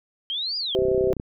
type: exponential two-way sweep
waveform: sine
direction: up then down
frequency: 3100 to 4978 to 3100 Hz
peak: -25 dBFS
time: 0.3-0.75 s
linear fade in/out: 0 ms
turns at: 0.57 s
type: harmonic tone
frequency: 128.5 Hz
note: C3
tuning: 31 cents flat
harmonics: 3 / 4 / 5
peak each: -20 / -24 / -30 dBFS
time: 0.75-1.13 s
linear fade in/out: 0 ms
type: click train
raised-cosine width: 3 ms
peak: -19 dBFS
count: 14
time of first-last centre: 0.79-1.199 s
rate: 31.8 Hz
effects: none